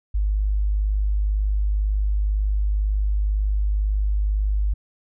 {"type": "tone", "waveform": "sine", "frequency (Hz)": 51, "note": "G#1", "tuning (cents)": -31, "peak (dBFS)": -18, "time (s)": [0.14, 4.74], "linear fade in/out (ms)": 10, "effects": []}